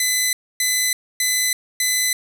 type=tone bursts; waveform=10% pulse; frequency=2012 Hz; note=B6; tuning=32 cents sharp; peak=-8 dBFS; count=4; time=0-2.13 s; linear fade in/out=2 ms; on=330 ms; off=270 ms; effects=none